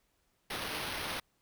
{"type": "noise with sample-and-hold", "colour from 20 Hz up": "violet", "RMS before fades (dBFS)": -38, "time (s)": [0.5, 1.2], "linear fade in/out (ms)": 5, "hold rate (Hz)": 7350, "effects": ["pink hiss -75 dBFS RMS until 1.41 s"]}